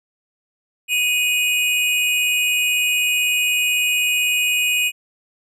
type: tone pair together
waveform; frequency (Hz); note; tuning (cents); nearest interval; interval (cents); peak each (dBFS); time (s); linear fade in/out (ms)
square; 2489 / 2891; D#7 / F#7; 0 / -41; minor third; 259; -18 / -23; 0.88-4.92; 50
effects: resampled to 32000 Hz